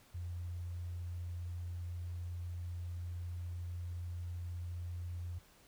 sine tone, 87.31 Hz, F2, in tune, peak -39 dBFS, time 0.14-5.39 s, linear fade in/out 10 ms, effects pink hiss -64 dBFS RMS until 5.67 s

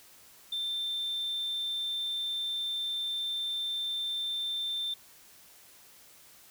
sine tone, 3570 Hz, A7, 24 cents sharp, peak -29 dBFS, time 0.52-4.94 s, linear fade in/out 5 ms, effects tanh soft clip ceiling -28 dBFS + white hiss -56 dBFS RMS until 6.5 s

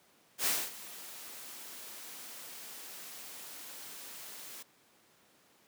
white noise with ADSR envelope, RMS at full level -29 dBFS, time 0.38-4.63 s, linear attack 81 ms, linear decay 240 ms, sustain -18 dB, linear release 9 ms, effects pink hiss -65 dBFS RMS until 5.67 s + high-pass 200 Hz 12 dB/octave

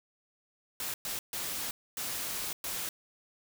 white noise bursts at uneven times, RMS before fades -36 dBFS, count 5, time 0.8-0.94 / 1.05-1.19 / 1.33-1.71 / 1.97-2.53 / 2.64-2.89 s, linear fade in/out 2 ms, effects none

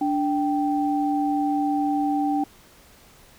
sine tone pair together, 292.3 / 781 Hz, D4 / G5, -8 / -7 cents, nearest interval octave + perfect fourth, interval 1701 cents, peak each -22 / -24 dBFS, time 0.01-2.44 s, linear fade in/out 5 ms, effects pink hiss -52 dBFS RMS until 3.38 s

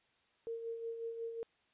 sine tone with tremolo, 459 Hz, A#4, 27 cents flat, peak -37 dBFS, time 0.47-1.43 s, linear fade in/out 0 ms, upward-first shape sine, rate 5.5 Hz, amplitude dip 50%, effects white hiss -73 dBFS RMS until 1.73 s + resampled to 8000 Hz

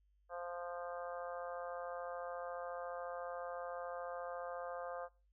harmonic tone, 174.61 Hz, F3, in tune, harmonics 3 / 4 / 5 / 6 / 7 / 8 / 9, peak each -45 / -47 / -54 / -53 / -51 / -62 / -55 dBFS, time 0.29-5.09 s, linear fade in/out 50 ms, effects noise-tail reverb RT60 0.3 s tail -20 dB re dry + added 50 Hz sine -70 dBFS peak until 5.32 s

